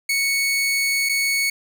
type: tone with dropouts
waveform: sawtooth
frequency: 2217 Hz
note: C#7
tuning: in tune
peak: -15 dBFS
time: 0.09-1.5 s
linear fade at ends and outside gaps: 5 ms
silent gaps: 1.09-1.093 s
effects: none